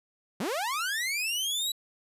sawtooth linear sweep, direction up, 161.2 to 3951 Hz, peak -25 dBFS, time 0.4-1.72 s, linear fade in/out 5 ms, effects resampled to 32000 Hz

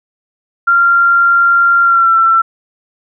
sine tone with pitch glide, 1385 to 1344 Hz, F6 to E6, -15 to +33 cents, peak -6 dBFS, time 0.67-2.42 s, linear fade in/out 10 ms, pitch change -52 cents, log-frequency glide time 1.83-2.15 s, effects none

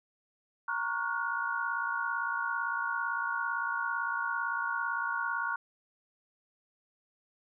sine chord, Gb major seventh, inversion first, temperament equal with one note detuned, 932.3 / 1108.7 / 1422.2 / 1480 Hz, Bb5 / Db6 / F6 / Gb6, 0 / 0 / +31 / 0 cents, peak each -37 / -36 / -34 / -36 dBFS, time 0.68-5.56 s, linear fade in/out 5 ms, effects none

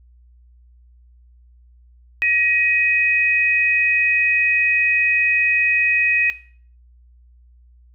sine tone pair together, 1900 / 2515 Hz, A#6 / D#7, +33 / +18 cents, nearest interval perfect fourth, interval 485 cents, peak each -21 / -16 dBFS, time 2.22-6.3 s, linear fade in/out 0 ms, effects noise-tail reverb RT60 0.5 s tail -17 dB re dry + added 60 Hz sine -47 dBFS peak until 7.94 s

